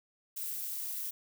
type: noise with amplitude modulation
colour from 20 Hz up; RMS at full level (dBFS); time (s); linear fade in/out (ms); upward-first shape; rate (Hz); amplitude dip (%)
violet; -35; 0.36-1.11; 10; sine; 219; 65
effects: none